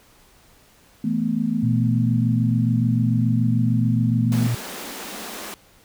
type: chord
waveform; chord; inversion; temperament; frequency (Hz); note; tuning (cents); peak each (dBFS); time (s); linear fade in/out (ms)
sine; E suspended fourth; none; equal; 164.81 / 220 / 246.9; E3 / A3 / B3; 0 / 0 / 0; -27 / -22 / -24; 1.04-4.47; 5
type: tone with pitch glide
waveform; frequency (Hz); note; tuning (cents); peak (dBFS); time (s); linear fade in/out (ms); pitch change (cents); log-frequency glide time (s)
sine; 119.9 to 119; A#2 to A#2; +49 to +36; -19; 1.63-4.55; 5; -13; 2.01-4.2
type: high-pass noise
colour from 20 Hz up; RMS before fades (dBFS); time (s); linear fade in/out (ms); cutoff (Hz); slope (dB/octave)
pink; -34; 4.32-5.54; 0; 180; 96
effects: pink hiss -54 dBFS RMS until 5.84 s